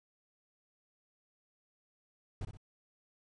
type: noise with echo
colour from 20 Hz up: brown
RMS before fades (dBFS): -38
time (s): 2.41-2.45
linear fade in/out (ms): 2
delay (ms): 61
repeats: 2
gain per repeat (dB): -7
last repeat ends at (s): 2.572
effects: resampled to 22050 Hz